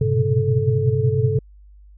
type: tone cluster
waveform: sine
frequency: 101.4 / 120.8 / 126.5 / 136.9 / 435.8 Hz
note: G#2 / B2 / B2 / C#3 / A4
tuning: -41 / -38 / +42 / -21 / -17 cents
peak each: -22 dBFS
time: 0.01-1.39 s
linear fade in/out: 5 ms
effects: added 50 Hz sine -43 dBFS peak until 1.97 s